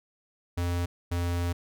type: tone pair in turn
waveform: square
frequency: 87.31 / 86.96 Hz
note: F2 / F2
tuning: 0 / -7 cents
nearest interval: unison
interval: 7 cents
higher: first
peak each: -27 dBFS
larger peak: neither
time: 0.57-0.86 / 1.11-1.53 s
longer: second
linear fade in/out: 10 ms
effects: none